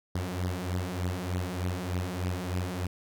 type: beating tone pair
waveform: sawtooth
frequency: 88.9 / 92.2 Hz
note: F2 / F#2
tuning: +31 / -6 cents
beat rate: 3.3 Hz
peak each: -29 dBFS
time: 0.15-2.87 s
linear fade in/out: 5 ms
effects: none